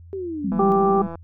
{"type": "linear sweep", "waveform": "sine", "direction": "down", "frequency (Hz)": [397.8, 177.6], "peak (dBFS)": -26, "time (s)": [0.13, 0.72], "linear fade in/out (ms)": 0}
{"type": "tone with vibrato", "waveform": "sine", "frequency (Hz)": 196, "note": "G3", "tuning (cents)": 0, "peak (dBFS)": -22, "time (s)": [0.44, 1.07], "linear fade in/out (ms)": 5, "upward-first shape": "square", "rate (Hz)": 14, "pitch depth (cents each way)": 84}
{"type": "click train", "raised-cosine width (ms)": 1, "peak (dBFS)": -21, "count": 107, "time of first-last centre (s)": [0.52, 1.155], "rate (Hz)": 167}
{"type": "harmonic tone", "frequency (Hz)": 392, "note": "G4", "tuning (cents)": 0, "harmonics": [1, 2, 3], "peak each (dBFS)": [-18, -21, -23], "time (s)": [0.59, 1.02], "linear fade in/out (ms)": 5}
{"effects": ["added 85 Hz sine -41 dBFS peak until 1.23 s"]}